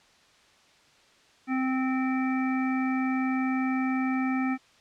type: harmonic tone with a mistuned harmonic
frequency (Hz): 260.8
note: C4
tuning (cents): -5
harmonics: 1 / 3 / 5 / 7 / 9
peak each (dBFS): -25 / -35 / -37 / -39 / -37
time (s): 1.47-4.58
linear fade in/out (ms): 50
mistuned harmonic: 9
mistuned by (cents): -19
effects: white hiss -59 dBFS RMS until 4.8 s + low-pass 5000 Hz 12 dB/octave